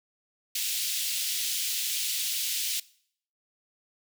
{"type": "high-pass noise", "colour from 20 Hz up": "pink", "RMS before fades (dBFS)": -30, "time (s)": [0.55, 2.8], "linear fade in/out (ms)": 5, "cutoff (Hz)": 2900, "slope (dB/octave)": 24, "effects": ["noise-tail reverb RT60 0.6 s tail -21 dB re dry"]}